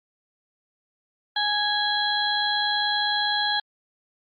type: harmonic tone with a mistuned harmonic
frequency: 830.6 Hz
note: G#5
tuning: in tune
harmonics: 1 / 2 / 4 / 5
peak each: -27 / -27 / -27 / -27 dBFS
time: 1.36-3.6 s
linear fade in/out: 5 ms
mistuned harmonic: 5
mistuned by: -34 cents
effects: Opus 48 kbps